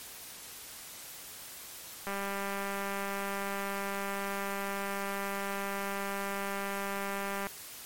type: click train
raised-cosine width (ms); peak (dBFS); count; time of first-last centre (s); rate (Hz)
0.5; -21; 1070; 2.07-7.469; 198
effects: white hiss -46 dBFS RMS until 7.85 s + MP3 64 kbps